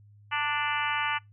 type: harmonic tone with a mistuned harmonic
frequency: 293.7 Hz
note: D4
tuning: in tune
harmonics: 3 / 4 / 5 / 6 / 7 / 8 / 9 / 10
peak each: -32 / -33 / -34 / -35 / -35 / -36 / -37 / -37 dBFS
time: 0.31-1.19 s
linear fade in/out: 20 ms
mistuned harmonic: 3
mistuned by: +15 cents
effects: noise-tail reverb RT60 0.2 s tail -25 dB re dry + added 103 Hz sine -52 dBFS peak until 1.32 s